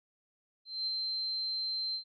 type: tone with ADSR envelope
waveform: sine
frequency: 4120 Hz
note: C8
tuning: 28 cents flat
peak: -30 dBFS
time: 0.65-2.04 s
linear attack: 220 ms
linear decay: 16 ms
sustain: -2 dB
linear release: 94 ms
effects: none